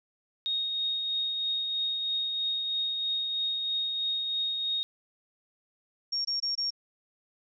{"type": "tone with tremolo", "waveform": "sine", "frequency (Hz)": 3729, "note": "A#7", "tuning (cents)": 0, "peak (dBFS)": -26, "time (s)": [0.46, 4.83], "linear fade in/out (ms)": 0, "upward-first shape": "triangle", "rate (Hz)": 3.1, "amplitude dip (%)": 35}
{"type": "tone bursts", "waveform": "sine", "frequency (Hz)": 5540, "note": "F8", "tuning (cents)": -15, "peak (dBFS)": -27, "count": 4, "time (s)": [6.12, 6.706], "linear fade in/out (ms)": 10, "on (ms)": 130, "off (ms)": 22}
{"effects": []}